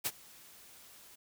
white noise with ADSR envelope, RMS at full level -32 dBFS, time 0.04-1.16 s, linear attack 21 ms, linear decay 46 ms, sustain -24 dB, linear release 13 ms, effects none

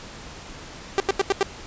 sawtooth tone bursts, 392 Hz, G4, in tune, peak -13 dBFS, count 5, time 0.98-1.429 s, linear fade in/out 0 ms, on 21 ms, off 86 ms, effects pink hiss -40 dBFS RMS until 1.66 s + resampled to 16000 Hz

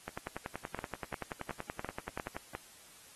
two click trains, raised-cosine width 0.5 ms, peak -23 / -23 dBFS, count 25 / 6, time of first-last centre 0.08-2.366 / 0.79-2.551 s, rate 10.5 / 2.84 Hz, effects white hiss -57 dBFS RMS until 3.15 s + AAC 32 kbps

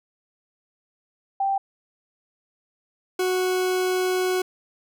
sine / 40% pulse tone pair in turn, 784 / 368.7 Hz, G5 / F#4, 0 / -6 cents, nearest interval octave + minor second, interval 1306 cents, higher first, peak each -20 dBFS, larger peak neither, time 1.4-1.58 / 3.19-4.42 s, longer second, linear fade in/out 5 ms, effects none

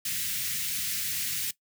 white band-stop noise, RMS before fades -31 dBFS, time 0.05-1.51 s, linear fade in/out 5 ms, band 200 to 1800 Hz, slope 24 dB/octave, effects noise-tail reverb RT60 0.1 s tail -18 dB re dry + high-pass 80 Hz 12 dB/octave

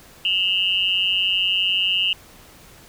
sine tone with amplitude modulation, 2851 Hz, F7, 35 cents sharp, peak -13 dBFS, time 0.25-2.13 s, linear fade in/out 2 ms, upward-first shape sine, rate 188 Hz, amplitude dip 100%, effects pink hiss -47 dBFS RMS until 2.88 s

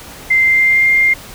sine tone with pitch glide, 2084 to 2109 Hz, C7 to C7, -7 to +13 cents, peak -8 dBFS, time 0.3-1.14 s, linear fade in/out 10 ms, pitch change +20 cents, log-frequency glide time 0.4-0.85 s, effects pink hiss -34 dBFS RMS until 1.34 s

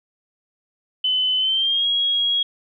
sine tone with pitch glide, 3027 to 3301 Hz, F#7 to G#7, +39 to -11 cents, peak -17 dBFS, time 1.04-2.43 s, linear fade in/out 5 ms, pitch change +150 cents, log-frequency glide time 1.38-1.87 s, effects none

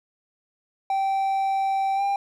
triangle tone with pitch glide, 778 to 796.6 Hz, G5 to G5, -13 to +28 cents, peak -19 dBFS, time 0.9-2.16 s, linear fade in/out 2 ms, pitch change +41 cents, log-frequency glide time 1.95-2.02 s, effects none

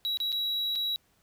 triangle tone with dropouts, 3885 Hz, B7, 29 cents flat, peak -26 dBFS, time 0.05-0.96 s, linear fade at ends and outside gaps 0 ms, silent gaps 0.172-0.202 / 0.32-0.326 / 0.754-0.758 s, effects pink hiss -68 dBFS RMS until 1.22 s

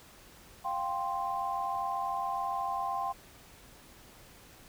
sine chord, F suspended second, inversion none, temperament just, 698.5 / 785.8 / 1047.7 Hz, F5 / G5 / C6, 0 / +4 / +2 cents, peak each -38 / -34 / -34 dBFS, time 0.64-3.13 s, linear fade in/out 20 ms, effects pink hiss -55 dBFS RMS until 4.68 s

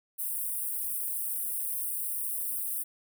white high-pass noise, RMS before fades -33 dBFS, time 0.18-2.84 s, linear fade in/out 20 ms, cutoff 8600 Hz, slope 96 dB/octave, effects none

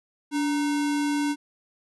sine tone with sample-and-hold, 290 Hz, D4, 22 cents flat, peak -22 dBFS, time 0.31-1.36 s, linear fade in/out 50 ms, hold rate 1225 Hz, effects resampled to 24000 Hz

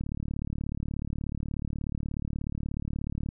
click train, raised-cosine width 5 ms, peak -20 dBFS, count 121, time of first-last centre 0.01-3.289 s, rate 36.6 Hz, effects none

